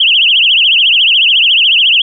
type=tone with vibrato; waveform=sine; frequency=2960 Hz; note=F#7; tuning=in tune; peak=-5 dBFS; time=0-2.02 s; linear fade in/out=5 ms; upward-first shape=triangle; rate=14 Hz; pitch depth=230 cents each way; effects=none